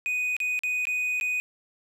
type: tone with dropouts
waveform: triangle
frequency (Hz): 2489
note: D#7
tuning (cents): 0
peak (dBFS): -23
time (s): 0.06-1.4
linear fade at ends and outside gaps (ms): 0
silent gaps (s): 0.366-0.402 / 0.591-0.635 / 0.853-0.87 / 1.2-1.211
effects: none